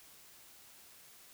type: silence
effects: white hiss -58 dBFS RMS until 1.33 s